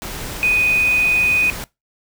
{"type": "tone in noise", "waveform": "sine", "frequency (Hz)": 2489, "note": "D#7", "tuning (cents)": 0, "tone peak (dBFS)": -13, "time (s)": [0.43, 1.5], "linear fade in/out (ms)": 0, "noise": "pink", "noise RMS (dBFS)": -29, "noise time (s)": [0.02, 1.64], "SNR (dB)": 13, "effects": ["noise-tail reverb RT60 0.2 s tail -21 dB re dry"]}